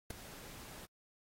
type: noise with ADSR envelope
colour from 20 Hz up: pink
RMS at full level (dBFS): -40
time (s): 0.1-0.86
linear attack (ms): 6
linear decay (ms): 8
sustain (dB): -12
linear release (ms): 11
effects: AAC 48 kbps